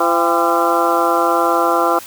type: harmonic tone with a mistuned harmonic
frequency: 170.1 Hz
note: F3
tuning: 45 cents flat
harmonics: 2 / 3 / 4 / 5 / 6 / 7 / 8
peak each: -20 / -20 / -20 / -20 / -20 / -20 / -20 dBFS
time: 0-1.99 s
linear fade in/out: 5 ms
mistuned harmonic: 5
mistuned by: -100 cents
effects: white hiss -35 dBFS RMS until 2.06 s